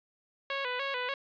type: tone with vibrato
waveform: 10% pulse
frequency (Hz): 523.3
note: C5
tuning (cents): 0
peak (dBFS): -23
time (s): 0.5-1.14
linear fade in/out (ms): 2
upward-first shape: square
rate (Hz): 3.4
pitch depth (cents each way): 89
effects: resampled to 11025 Hz